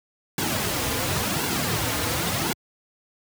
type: noise with flanger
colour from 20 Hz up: pink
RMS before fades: -25 dBFS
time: 0.38-2.53 s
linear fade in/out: 2 ms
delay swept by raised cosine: 1.6 to 5.4 ms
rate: 0.93 Hz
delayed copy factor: -0.65
effects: high-pass 80 Hz 12 dB/octave